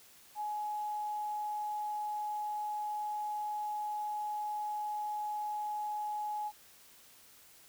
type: tone with quantisation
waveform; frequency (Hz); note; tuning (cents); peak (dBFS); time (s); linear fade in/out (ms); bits
sine; 841; G#5; +22; -34; 0.35-6.52; 50; 10
effects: white hiss -59 dBFS RMS until 7.68 s